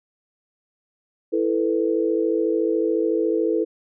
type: chord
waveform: sine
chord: E suspended fourth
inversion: none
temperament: equal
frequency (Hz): 329.6 / 440 / 493.9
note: E4 / A4 / B4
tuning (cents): 0 / 0 / 0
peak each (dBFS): -22 / -22 / -25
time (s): 1.32-3.65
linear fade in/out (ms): 20
effects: none